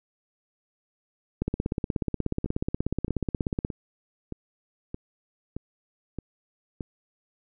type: two click trains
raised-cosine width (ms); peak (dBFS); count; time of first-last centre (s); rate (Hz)
3; -20 / -13; 8 / 38; 2.46-6.808 / 1.42-3.649; 1.61 / 16.6
effects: none